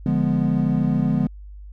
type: chord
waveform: triangle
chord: D diminished seventh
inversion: none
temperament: equal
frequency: 146.83 / 174.61 / 207.7 / 246.9 Hz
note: D3 / F3 / Ab3 / Cb4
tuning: 0 / 0 / 0 / 0 cents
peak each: -21 dBFS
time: 0.06-1.27 s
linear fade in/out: 2 ms
effects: added 50 Hz sine -36 dBFS peak until 1.72 s